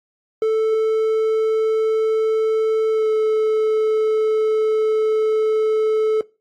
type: tone with pitch glide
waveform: triangle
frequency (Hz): 440 to 435.2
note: A4 to A4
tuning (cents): 0 to -19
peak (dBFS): -13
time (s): 0.42-6.21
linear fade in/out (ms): 2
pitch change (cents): -19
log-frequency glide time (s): 2.91-3.08
effects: noise-tail reverb RT60 0.3 s tail -22 dB re dry + AAC 64 kbps